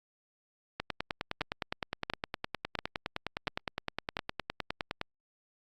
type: two click trains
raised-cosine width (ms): 0.3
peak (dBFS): -16 / -15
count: 42 / 5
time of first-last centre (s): 0.8-5.014 / 1.41-4.169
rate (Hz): 9.73 / 1.45
effects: Opus 48 kbps